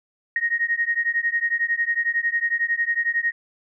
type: beating tone pair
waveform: sine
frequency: 1864 / 1875 Hz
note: A#6 / A#6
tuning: -1 / +10 cents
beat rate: 11 Hz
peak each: -23 dBFS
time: 0.36-3.32 s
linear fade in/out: 2 ms
effects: none